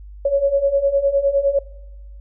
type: beating tone pair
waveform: sine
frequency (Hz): 551 / 560.8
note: C#5 / C#5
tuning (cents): -11 / +20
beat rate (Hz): 9.8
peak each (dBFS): -20 / -16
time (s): 0.25-1.59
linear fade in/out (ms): 5
effects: noise-tail reverb RT60 1.0 s tail -21 dB re dry + added 50 Hz sine -35 dBFS peak until 2.2 s